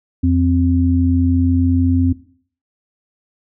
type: tone pair together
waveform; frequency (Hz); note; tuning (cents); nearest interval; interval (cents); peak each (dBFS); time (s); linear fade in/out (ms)
sine; 87.06 / 260.9; F2 / C4; -5 / -5; octave + perfect fifth; 1900; -14; 0.23-2.13; 10
effects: noise-tail reverb RT60 0.5 s tail -17 dB re dry